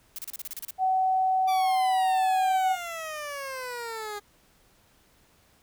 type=noise bursts; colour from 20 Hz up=blue; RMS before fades=-36 dBFS; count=10; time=0.16-0.707 s; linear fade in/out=0 ms; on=25 ms; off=33 ms
type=tone; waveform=sine; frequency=754 Hz; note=F#5; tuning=32 cents sharp; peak=-21 dBFS; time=0.78-2.77 s; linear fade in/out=50 ms
type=exponential sweep; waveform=15% pulse; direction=down; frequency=1174.7 to 407.1 Hz; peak=-27 dBFS; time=1.47-4.2 s; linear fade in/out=20 ms
effects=pink hiss -62 dBFS RMS until 5.62 s